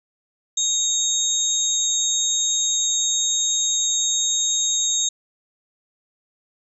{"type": "tone cluster", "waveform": "sine", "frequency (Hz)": [3749, 6450, 7360], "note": ["A#7", "G8", "A#8"], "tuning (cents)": [9, 48, -23], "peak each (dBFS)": -23, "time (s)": [0.57, 5.09], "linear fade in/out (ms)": 5, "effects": []}